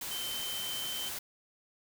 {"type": "tone in noise", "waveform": "sine", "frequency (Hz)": 3089, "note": "G7", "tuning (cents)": -26, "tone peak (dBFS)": -37, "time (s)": [0.11, 1.09], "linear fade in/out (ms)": 5, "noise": "white", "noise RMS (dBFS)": -39, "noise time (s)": [0.01, 1.19], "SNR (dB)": -1, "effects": []}